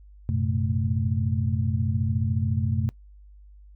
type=tone cluster; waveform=sine; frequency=92.6 / 111.8 / 126.2 / 219.2 Hz; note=F#2 / A2 / B2 / A3; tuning=+2 / +28 / +38 / -6 cents; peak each=-25 / -30 / -27 / -31 dBFS; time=0.29-2.89 s; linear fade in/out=0 ms; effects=noise-tail reverb RT60 0.1 s tail -22 dB re dry + added 50 Hz sine -46 dBFS peak until 3.75 s